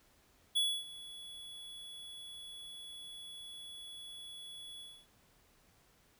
square tone with ADSR envelope, 3390 Hz, G#7, 35 cents sharp, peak -28 dBFS, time 0.55-5.07 s, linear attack 18 ms, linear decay 270 ms, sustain -19 dB, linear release 270 ms, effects pink hiss -68 dBFS RMS until 6.19 s

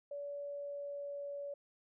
sine tone with pitch glide, 572 to 568.7 Hz, D5 to C#5, -46 to +44 cents, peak -40 dBFS, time 0.11-1.54 s, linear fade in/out 5 ms, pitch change -10 cents, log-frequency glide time 0.4-1.31 s, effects none

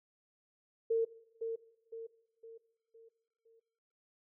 sine tone with echo, 454.5 Hz, A#4, 44 cents flat, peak -27 dBFS, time 0.9-1.05 s, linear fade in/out 10 ms, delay 510 ms, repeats 5, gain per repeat -7 dB, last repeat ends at 3.6 s, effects noise-tail reverb RT60 1.0 s tail -19 dB re dry

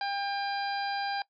harmonic tone, 800 Hz, G5, 35 cents sharp, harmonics 1 / 2 / 3 / 4 / 5 / 6, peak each -31 / -37 / -43 / -46 / -43 / -40 dBFS, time 0.01-1.22 s, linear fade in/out 2 ms, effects noise-tail reverb RT60 0.1 s tail -21 dB re dry

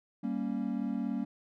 triangle chord, G diminished, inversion none, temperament equal, 196 / 233.1 / 277.2 Hz, G3 / Bb3 / Db4, 0 / 0 / 0 cents, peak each -34 / -32 / -34 dBFS, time 0.23-1.25 s, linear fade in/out 10 ms, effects none

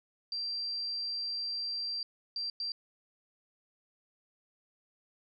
sine tone bursts at uneven times, 4714 Hz, D8, 6 cents sharp, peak -33 dBFS, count 3, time 0.32-2.03 / 2.36-2.5 / 2.6-2.72 s, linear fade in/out 2 ms, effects none

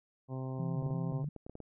harmonic tone, 130.81 Hz, C3, in tune, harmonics 1 / 2 / 3 / 4 / 5 / 6 / 7 / 8, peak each -37 / -43 / -47 / -49 / -51 / -53 / -54 / -55 dBFS, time 0.28-1.25 s, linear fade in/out 50 ms
sine tone with vibrato, 155.56 Hz, D#3, in tune, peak -34 dBFS, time 0.59-1.29 s, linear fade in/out 5 ms, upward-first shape square, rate 2.9 Hz, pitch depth 120 cents each way
clicks, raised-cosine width 2 ms, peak -32 dBFS, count 10, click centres 0.825 / 0.864 / 0.907 / 1.123 / 1.243 / 1.363 / 1.465 / 1.496 / 1.554 / 1.603 s
effects none

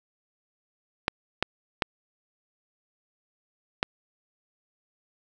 clicks, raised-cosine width 0.3 ms, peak -6 dBFS, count 4, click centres 1.081 / 1.426 / 1.822 / 3.829 s, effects none

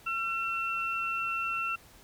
sine tone pair together, 1352 / 2704 Hz, E6 / E7, +43 / +43 cents, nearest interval octave, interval 1200 cents, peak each -32 / -32 dBFS, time 0.06-1.76 s, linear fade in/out 10 ms, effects pink hiss -56 dBFS RMS until 2.03 s

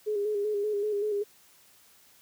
sine tone with vibrato, 415.3 Hz, G#4, in tune, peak -26 dBFS, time 0.06-1.24 s, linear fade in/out 20 ms, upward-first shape square, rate 5.2 Hz, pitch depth 40 cents each way, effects white hiss -59 dBFS RMS until 2.21 s + high-pass 60 Hz 12 dB/octave

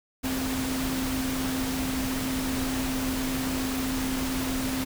sine tone in noise, 261.6 Hz, C4, in tune, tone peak -28 dBFS, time 0.23-4.85 s, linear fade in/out 20 ms, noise pink, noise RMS -32 dBFS, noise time 0.23-4.85 s, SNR +1 dB, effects none

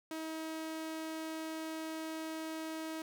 sawtooth tone, 318.8 Hz, D#4, 42 cents sharp, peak -35 dBFS, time 0.11-3.02 s, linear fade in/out 2 ms, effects none

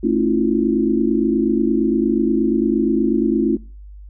sine tone cluster, 220.8 / 272.5 / 322.3 / 350.8 Hz, A3 / C#4 / E4 / F4, +6 / -29 / -39 / +8 cents, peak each -20 dBFS, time 0.03-3.57 s, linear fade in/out 10 ms, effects noise-tail reverb RT60 0.4 s tail -24 dB re dry + added 50 Hz sine -35 dBFS peak until 4.09 s

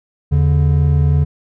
triangle tone pair together, 80.9 / 143.74 Hz, E2 / D3, -32 / -37 cents, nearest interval minor seventh, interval 995 cents, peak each -11 dBFS, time 0.31-1.25 s, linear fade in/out 20 ms, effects none

